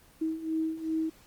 sine beating tone pair, 317.9 / 320.5 Hz, D#4 / E4, +37 / -49 cents, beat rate 2.6 Hz, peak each -34 / -30 dBFS, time 0.21-1.1 s, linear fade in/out 10 ms, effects pink hiss -58 dBFS RMS until 1.26 s + Opus 24 kbps

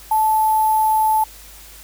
sine tone with sample-and-hold, 871 Hz, A5, 18 cents flat, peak -13 dBFS, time 0.11-1.24 s, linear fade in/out 5 ms, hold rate 11025 Hz, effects added 50 Hz sine -44 dBFS peak until 1.83 s + white hiss -42 dBFS RMS until 1.83 s

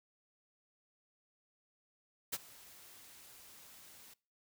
white noise with ADSR envelope, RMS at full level -35 dBFS, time 2.32-4.14 s, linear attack 16 ms, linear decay 37 ms, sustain -22 dB, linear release 6 ms, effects noise-tail reverb RT60 0.4 s tail -24 dB re dry

